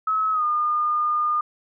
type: tone with pitch glide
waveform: sine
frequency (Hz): 1287 to 1215.5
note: E6 to D#6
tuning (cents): -42 to -41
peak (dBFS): -19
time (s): 0.07-1.41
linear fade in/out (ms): 5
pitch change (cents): -99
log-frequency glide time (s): 0.32-0.44
effects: none